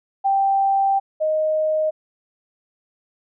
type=tone pair in turn; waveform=sine; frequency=784 / 622.3 Hz; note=G5 / D#5; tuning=0 / 0 cents; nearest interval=major third; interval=400 cents; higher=first; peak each=-15 / -17 dBFS; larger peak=first; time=0.24-1 / 1.2-1.91 s; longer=first; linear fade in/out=20 ms; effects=none